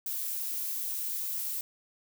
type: noise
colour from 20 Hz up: violet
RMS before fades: -34 dBFS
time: 0.06-1.61 s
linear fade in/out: 2 ms
effects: none